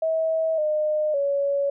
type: tone with pitch steps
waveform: sine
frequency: 644 / 610 / 562 Hz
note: E5 / D#5 / C#5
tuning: -41 / -34 / +24 cents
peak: -20 dBFS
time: 0.02-1.7 s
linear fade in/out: 5 ms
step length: 560 ms
effects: none